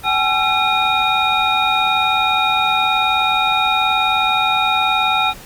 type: tone cluster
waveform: sine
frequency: 763 / 842 / 1348 / 2442 / 3740 Hz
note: G5 / G#5 / E6 / D#7 / A#7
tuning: -47 / +24 / +38 / -33 / +5 cents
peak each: -20 dBFS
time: 0.03-5.34 s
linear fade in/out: 50 ms
effects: pink hiss -38 dBFS RMS until 5.45 s + Opus 32 kbps